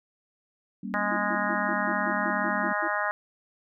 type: chord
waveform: sine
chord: G diminished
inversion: none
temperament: equal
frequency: 196 / 233.1 / 277.2 Hz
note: G3 / Bb3 / Db4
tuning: 0 / 0 / 0 cents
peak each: -34 / -36 / -39 dBFS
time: 0.83-2.73 s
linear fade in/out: 5 ms
type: harmonic tone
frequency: 207 Hz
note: G#3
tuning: 5 cents flat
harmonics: 3 / 4 / 5 / 6 / 7 / 8 / 9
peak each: -33 / -33 / -33 / -33 / -33 / -33 / -33 dBFS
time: 0.94-3.11 s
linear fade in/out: 0 ms
type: tone bursts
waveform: sine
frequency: 329.6 Hz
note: E4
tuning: in tune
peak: -32 dBFS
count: 10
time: 1.11-2.88 s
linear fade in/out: 10 ms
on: 60 ms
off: 130 ms
effects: none